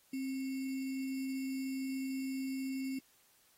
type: tone with sample-and-hold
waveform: sine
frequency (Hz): 265.4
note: C4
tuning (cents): +25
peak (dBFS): -35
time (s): 0.13-2.99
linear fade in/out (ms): 5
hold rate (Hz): 2450
effects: white hiss -68 dBFS RMS until 3.57 s + AAC 48 kbps